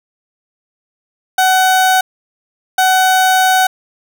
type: tone bursts at uneven times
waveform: 30% pulse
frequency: 750 Hz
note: F#5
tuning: 23 cents sharp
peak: -6 dBFS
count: 2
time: 1.38-2.01 / 2.78-3.67 s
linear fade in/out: 5 ms
effects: none